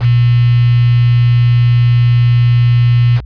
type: tone with quantisation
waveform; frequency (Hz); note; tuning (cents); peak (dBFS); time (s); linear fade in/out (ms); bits
sine; 120; B2; -49; -6; 0-3.21; 50; 4
effects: added 60 Hz sine -26 dBFS peak until 3.25 s + resampled to 11025 Hz